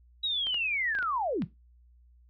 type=linear sweep; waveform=sine; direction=down; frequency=3883 to 122 Hz; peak=-27 dBFS; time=0.23-1.45 s; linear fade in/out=10 ms
type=clicks; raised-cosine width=0.3 ms; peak=-26 dBFS; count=6; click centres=0.469 / 0.544 / 0.951 / 0.988 / 1.027 / 1.421 s
effects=noise-tail reverb RT60 0.2 s tail -17 dB re dry + added 60 Hz sine -56 dBFS peak until 2.29 s